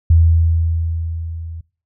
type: tone with level ramp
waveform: sine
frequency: 82.41 Hz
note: E2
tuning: in tune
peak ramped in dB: -6 to -27 dBFS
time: 0.1-1.61 s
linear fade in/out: 5 ms
effects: noise-tail reverb RT60 0.4 s tail -24 dB re dry